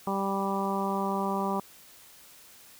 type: harmonic tone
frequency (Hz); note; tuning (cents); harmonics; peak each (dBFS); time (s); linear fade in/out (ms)
196; G3; 0; 1 / 2 / 3 / 4 / 5 / 6; -31 / -34 / -37 / -34 / -33 / -36; 0.07-1.6; 2
effects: white hiss -53 dBFS RMS until 2.79 s